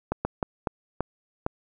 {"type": "slowing click train", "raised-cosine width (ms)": 1, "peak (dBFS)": -11, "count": 6, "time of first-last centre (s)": [0.12, 1.464], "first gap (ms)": 130, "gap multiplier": 1.37, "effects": []}